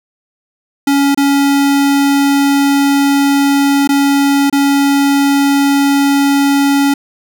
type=tone with dropouts; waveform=square; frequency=280 Hz; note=C#4; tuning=18 cents sharp; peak=-9 dBFS; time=0.87-6.94 s; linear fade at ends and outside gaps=5 ms; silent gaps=1.147-1.174 / 3.875-3.89 / 4.499-4.526 s; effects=none